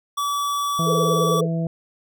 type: tone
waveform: square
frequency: 1148 Hz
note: D6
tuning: 40 cents flat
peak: -22 dBFS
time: 0.17-1.41 s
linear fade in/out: 10 ms
type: harmonic tone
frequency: 165.1 Hz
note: E3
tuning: 3 cents sharp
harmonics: 1 / 2 / 3 / 4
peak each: -21 / -33 / -33 / -32 dBFS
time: 0.79-1.67 s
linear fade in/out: 2 ms
type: tone with vibrato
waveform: sine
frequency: 466.2 Hz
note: A#4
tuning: in tune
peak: -20 dBFS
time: 0.84-1.48 s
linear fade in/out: 50 ms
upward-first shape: sine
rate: 19 Hz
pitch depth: 180 cents each way
effects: none